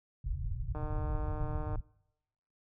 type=low-pass noise; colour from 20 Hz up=pink; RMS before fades=-35 dBFS; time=0.24-1.81 s; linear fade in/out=5 ms; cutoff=140 Hz; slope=96 dB/octave
type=click train; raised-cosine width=1 ms; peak=-29 dBFS; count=154; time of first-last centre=0.75-1.757 s; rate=152 Hz
effects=noise-tail reverb RT60 0.9 s tail -25 dB re dry